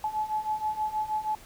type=beating tone pair; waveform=sine; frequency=855 / 861.3 Hz; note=A5 / A5; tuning=-50 / -37 cents; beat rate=6.3 Hz; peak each=-32 / -29 dBFS; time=0.04-1.35 s; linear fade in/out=2 ms; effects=pink hiss -51 dBFS RMS until 1.45 s